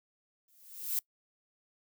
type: noise with exponential growth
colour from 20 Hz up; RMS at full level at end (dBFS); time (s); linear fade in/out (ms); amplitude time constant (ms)
violet; -29; 0.48-0.99; 2; 110
effects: noise-tail reverb RT60 0.1 s tail -24 dB re dry

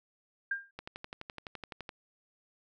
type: tone with exponential decay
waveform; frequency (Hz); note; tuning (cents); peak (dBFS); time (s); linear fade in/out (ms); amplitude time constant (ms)
sine; 1600; G6; +35; -27; 0.51-0.71; 5; 42
type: click train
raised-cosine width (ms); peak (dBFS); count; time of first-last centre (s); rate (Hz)
0.3; -25; 14; 0.79-1.892; 11.8
effects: none

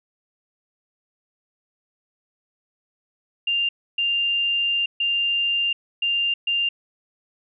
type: tone bursts at uneven times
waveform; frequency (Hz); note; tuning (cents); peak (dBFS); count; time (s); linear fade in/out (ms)
sine; 2794; F7; 0; -19; 5; 3.47-3.69 / 3.98-4.86 / 5-5.73 / 6.02-6.34 / 6.47-6.69; 5
effects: none

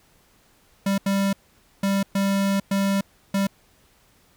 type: tone bursts at uneven times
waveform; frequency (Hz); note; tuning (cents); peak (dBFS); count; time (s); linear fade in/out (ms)
square; 196.9; G3; +8; -20; 6; 0.86-0.98 / 1.06-1.33 / 1.83-2.03 / 2.15-2.6 / 2.71-3.01 / 3.34-3.47; 5
effects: pink hiss -59 dBFS RMS until 4.36 s

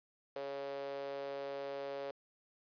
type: tone with high-pass filter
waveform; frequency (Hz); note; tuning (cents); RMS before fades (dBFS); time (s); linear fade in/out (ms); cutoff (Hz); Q
sawtooth; 139.1; C#3; +6; -42; 0.36-2.11; 0; 500; 9
effects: resampled to 11025 Hz + 11-bit

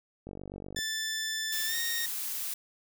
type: click train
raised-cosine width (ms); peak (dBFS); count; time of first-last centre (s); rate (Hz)
2; -28; 26; 0.27-0.789; 48.2
type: tone with pitch glide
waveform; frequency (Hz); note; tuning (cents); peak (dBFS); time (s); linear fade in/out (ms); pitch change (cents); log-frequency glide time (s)
15% pulse; 1760 to 1857.1; A6 to A#6; 0 to -7; -25; 0.76-2.06; 5; +93; 1.66-1.76
type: noise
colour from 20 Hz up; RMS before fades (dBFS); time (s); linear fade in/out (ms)
blue; -35; 1.52-2.54; 5
effects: none

